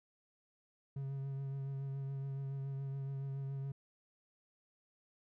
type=tone with vibrato; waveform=triangle; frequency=136.8 Hz; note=C#3; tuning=23 cents flat; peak=-36 dBFS; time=0.96-3.72 s; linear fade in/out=5 ms; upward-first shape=triangle; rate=7.1 Hz; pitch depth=24 cents each way; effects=none